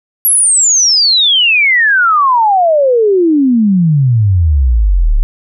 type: exponential sweep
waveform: sine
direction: down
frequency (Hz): 11640 to 32.7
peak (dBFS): -6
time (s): 0.25-5.23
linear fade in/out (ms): 0
effects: none